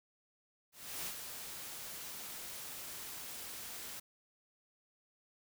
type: noise with ADSR envelope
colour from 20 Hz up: white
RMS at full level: -40 dBFS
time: 0.72-4 s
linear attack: 340 ms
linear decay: 74 ms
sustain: -6 dB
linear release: 8 ms
effects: none